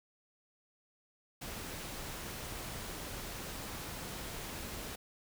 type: noise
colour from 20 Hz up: pink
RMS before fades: -43 dBFS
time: 1.41-4.96 s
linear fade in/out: 10 ms
effects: none